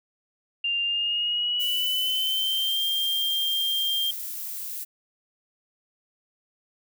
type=tone with pitch glide; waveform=sine; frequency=2794 to 3191 Hz; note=F7 to G7; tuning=0 to +30 cents; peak=-23 dBFS; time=0.64-4.11 s; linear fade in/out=5 ms; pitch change=+230 cents; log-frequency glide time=0.84-2.84 s
type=noise; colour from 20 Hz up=violet; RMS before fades=-34 dBFS; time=1.59-4.85 s; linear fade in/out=20 ms
effects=none